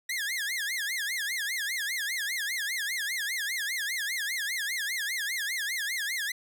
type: tone with vibrato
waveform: sawtooth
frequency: 1864.7 Hz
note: A#6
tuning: in tune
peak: -26 dBFS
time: 0.09-6.32 s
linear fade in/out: 5 ms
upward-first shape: sine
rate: 5 Hz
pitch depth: 250 cents each way
effects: none